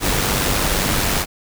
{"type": "noise with amplitude modulation", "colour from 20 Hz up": "pink", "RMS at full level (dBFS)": -17, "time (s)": [0, 1.26], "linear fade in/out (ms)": 50, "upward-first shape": "sine", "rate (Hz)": 97.9, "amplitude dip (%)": 40, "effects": []}